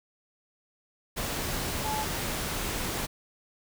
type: tone in noise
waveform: sine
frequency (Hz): 862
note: A5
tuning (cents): -36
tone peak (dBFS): -30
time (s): 1.84-2.05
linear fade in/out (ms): 20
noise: pink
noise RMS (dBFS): -32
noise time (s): 1.16-3.07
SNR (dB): -1
effects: none